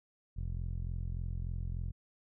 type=tone with low-pass filter; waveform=15% pulse; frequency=43.41 Hz; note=F1; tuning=10 cents flat; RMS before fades=-37 dBFS; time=0.36-1.92 s; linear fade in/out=20 ms; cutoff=110 Hz; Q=0.71; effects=none